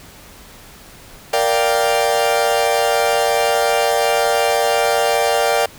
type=chord; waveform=40% pulse; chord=G minor seventh; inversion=first; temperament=equal; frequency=466.2 / 587.3 / 698.5 / 784 Hz; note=Bb4 / D5 / F5 / G5; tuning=0 / 0 / 0 / 0 cents; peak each=-19 / -18 / -20 / -19 dBFS; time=1.33-5.66 s; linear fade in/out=5 ms; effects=pink hiss -41 dBFS RMS until 5.78 s